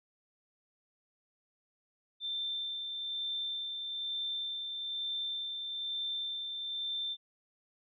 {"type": "tone with tremolo", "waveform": "sine", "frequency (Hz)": 3565, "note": "A7", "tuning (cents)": 22, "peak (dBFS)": -33, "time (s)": [2.2, 7.17], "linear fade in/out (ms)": 50, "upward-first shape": "sine", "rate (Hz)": 1.1, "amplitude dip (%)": 35, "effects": []}